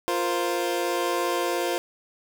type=chord; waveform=25% pulse; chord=F suspended fourth; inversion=none; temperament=equal; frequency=349.2 / 466.2 / 523.3 Hz; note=F4 / Bb4 / C5; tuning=0 / 0 / 0 cents; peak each=-23 / -27 / -25 dBFS; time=0.08-1.78 s; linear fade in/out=0 ms; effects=none